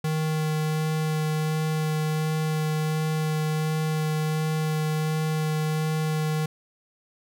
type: tone with vibrato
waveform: square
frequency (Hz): 155.7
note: D#3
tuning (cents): +2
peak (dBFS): -24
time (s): 0.04-6.46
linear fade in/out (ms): 5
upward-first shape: sine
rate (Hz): 1.4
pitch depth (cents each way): 9
effects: none